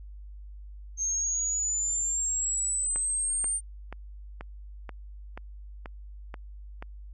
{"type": "exponential sweep", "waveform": "sine", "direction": "up", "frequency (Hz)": [6370, 8870], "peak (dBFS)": -26, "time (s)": [0.97, 3.61], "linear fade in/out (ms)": 50}
{"type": "click train", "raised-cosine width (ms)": 0.5, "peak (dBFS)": -24, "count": 9, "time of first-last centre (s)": [2.96, 6.825], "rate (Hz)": 2.07}
{"effects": ["added 50 Hz sine -41 dBFS peak until 7.13 s"]}